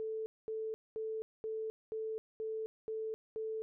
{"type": "tone bursts", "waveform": "sine", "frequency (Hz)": 440, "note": "A4", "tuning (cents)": 0, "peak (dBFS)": -36, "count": 8, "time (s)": [0, 3.62], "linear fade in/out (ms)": 0, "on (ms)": 260, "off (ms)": 220, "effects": []}